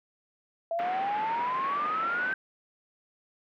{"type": "exponential sweep", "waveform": "sine", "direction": "up", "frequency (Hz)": [661, 1568], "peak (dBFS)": -27, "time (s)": [0.71, 2.34], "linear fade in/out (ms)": 2}
{"type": "band-pass noise", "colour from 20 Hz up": "white", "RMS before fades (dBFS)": -39, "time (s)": [0.79, 2.33], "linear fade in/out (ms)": 0, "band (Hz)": [170, 2200], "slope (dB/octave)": 24}
{"effects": []}